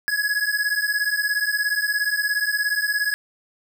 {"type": "beating tone pair", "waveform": "square", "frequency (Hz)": [1671, 1688], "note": ["G#6", "G#6"], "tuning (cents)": [10, 28], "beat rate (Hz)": 17, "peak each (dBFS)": -24, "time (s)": [0.08, 3.14], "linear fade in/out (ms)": 0, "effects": []}